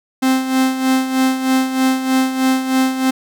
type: tone with tremolo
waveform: 45% pulse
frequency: 261.6 Hz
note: C4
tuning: in tune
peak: -11 dBFS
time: 0.22-3.11 s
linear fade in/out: 10 ms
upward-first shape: sine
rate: 3.2 Hz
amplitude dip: 65%
effects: none